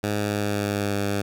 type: tone with pitch glide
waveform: 10% pulse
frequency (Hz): 103.83 to 100.87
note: G#2 to G2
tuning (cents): 0 to +50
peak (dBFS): -15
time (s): 0.03-1.22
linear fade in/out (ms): 10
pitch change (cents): -50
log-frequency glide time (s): 0.17-1
effects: none